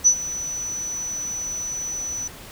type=tone with ADSR envelope; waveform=sine; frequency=5960 Hz; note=F#8; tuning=12 cents sharp; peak=-9 dBFS; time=0.04-2.28 s; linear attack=27 ms; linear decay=78 ms; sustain=-17 dB; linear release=8 ms; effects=pink hiss -41 dBFS RMS until 2.51 s